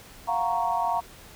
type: chord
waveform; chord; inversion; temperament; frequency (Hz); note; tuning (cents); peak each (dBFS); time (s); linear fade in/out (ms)
sine; Gb major seventh; third; equal; 698.5 / 740 / 932.3 / 1108.7; F5 / Gb5 / Bb5 / Db6; 0 / 0 / 0 / 0; -28 / -31 / -26 / -32; 0.27-1.01; 20
effects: pink hiss -48 dBFS RMS until 1.35 s